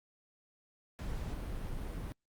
brown noise, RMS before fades -39 dBFS, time 0.99-2.12 s, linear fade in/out 0 ms, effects Opus 48 kbps

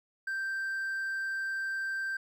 triangle tone with hard clipping, 1568 Hz, G6, in tune, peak -32 dBFS, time 0.27-2.17 s, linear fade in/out 5 ms, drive 5 dB, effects none

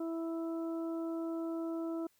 harmonic tone, 329.6 Hz, E4, in tune, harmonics 1 / 2 / 3 / 4, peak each -35 / -44 / -54 / -51 dBFS, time 0-2.07 s, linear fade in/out 5 ms, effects white hiss -72 dBFS RMS until 2.19 s

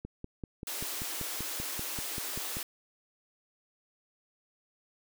click train, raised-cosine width 3 ms, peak -26 dBFS, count 14, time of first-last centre 0.05-2.569 s, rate 5.16 Hz
white high-pass noise, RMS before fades -37 dBFS, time 0.67-2.63 s, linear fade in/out 2 ms, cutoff 270 Hz, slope 96 dB/octave
effects none

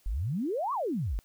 sine exponential two-way sweep, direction up then down, 40.77 to 1174.7 to 40.77 Hz, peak -28 dBFS, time 0.06-1.19 s, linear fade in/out 0 ms, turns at 0.73 s, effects white hiss -65 dBFS RMS until 1.24 s

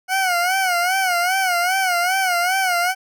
20% pulse tone with vibrato, 732 Hz, F#5, 19 cents flat, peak -12 dBFS, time 0.08-2.95 s, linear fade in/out 50 ms, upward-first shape sine, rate 2.5 Hz, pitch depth 99 cents each way, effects none

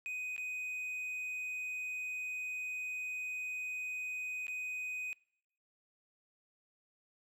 triangle tone with dropouts, 2500 Hz, D#7, 8 cents sharp, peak -36 dBFS, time 0.06-5.13 s, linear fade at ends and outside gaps 0 ms, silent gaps 0.364-0.379 / 4.468-4.481 s, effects noise-tail reverb RT60 0.7 s tail -23 dB re dry

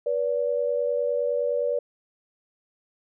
sine tone pair together, 486.2 / 576 Hz, B4 / D5, -27 / -34 cents, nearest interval minor third, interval 293 cents, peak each -25 dBFS, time 0.06-1.79 s, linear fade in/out 5 ms, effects none

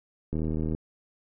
click train, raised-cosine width 3 ms, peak -18 dBFS, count 34, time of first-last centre 0.33-0.749 s, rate 78.8 Hz, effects none

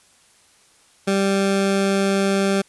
20% pulse tone, 196 Hz, G3, in tune, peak -12 dBFS, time 1.07-2.62 s, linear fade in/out 10 ms, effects white hiss -55 dBFS RMS until 2.68 s + resampled to 24000 Hz

